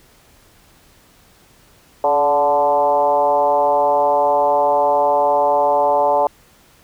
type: tone with frequency modulation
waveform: sine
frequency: 727 Hz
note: F#5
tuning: 31 cents flat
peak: -12 dBFS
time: 2.04-6.27 s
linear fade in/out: 2 ms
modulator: 149 Hz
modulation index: 1.6
effects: pink hiss -51 dBFS RMS until 6.83 s